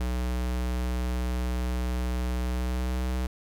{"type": "tone with pitch glide", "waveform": "square", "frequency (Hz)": [61.74, 63.11], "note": ["B1", "B1"], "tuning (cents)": [0, 38], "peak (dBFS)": -27, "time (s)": [0, 3.27], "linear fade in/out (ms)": 5, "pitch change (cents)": 38, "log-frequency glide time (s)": [2.44, 3.05], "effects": []}